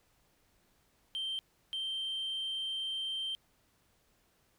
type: tone bursts at uneven times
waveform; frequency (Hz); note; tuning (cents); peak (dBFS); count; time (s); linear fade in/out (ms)
sine; 3136; G7; 0; -32; 2; 1.15-1.39 / 1.73-3.35; 0
effects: tanh soft clip ceiling -32 dBFS + pink hiss -71 dBFS RMS until 4.58 s